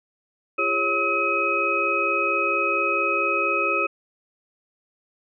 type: tone cluster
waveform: sine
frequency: 343 / 407.4 / 552 / 1282 / 2530 Hz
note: F4 / G#4 / C#5 / E6 / D#7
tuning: -31 / -33 / -7 / -49 / +28 cents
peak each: -31 / -30 / -29 / -24 / -23 dBFS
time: 0.58-3.87 s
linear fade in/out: 10 ms
effects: none